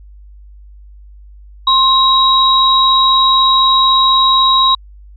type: tone pair together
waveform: sine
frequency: 1057 / 3831 Hz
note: C6 / A#7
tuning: +17 / +47 cents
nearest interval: octave + minor seventh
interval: 2230 cents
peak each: -10 dBFS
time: 1.67-4.75 s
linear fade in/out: 5 ms
effects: added 50 Hz sine -35 dBFS peak until 5.16 s